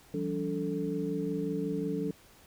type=tone cluster; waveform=sine; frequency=167.9 / 193.4 / 286.9 / 440.6 Hz; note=E3 / G3 / D4 / A4; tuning=+32 / -23 / -40 / +2 cents; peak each=-36 / -37 / -34 / -35 dBFS; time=0.14-2.11 s; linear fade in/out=2 ms; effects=pink hiss -58 dBFS RMS until 2.46 s